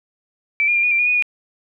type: tone with pitch steps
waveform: sine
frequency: 2321 / 2419 / 2386 / 2455 / 2362 / 2442 / 2476 / 2448 Hz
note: D7 / D#7 / D7 / D#7 / D7 / D#7 / D#7 / D#7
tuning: -21 / -49 / +27 / -24 / +9 / -33 / -9 / -29 cents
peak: -14 dBFS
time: 0.6-1.224 s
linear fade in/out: 0 ms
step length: 78 ms
effects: none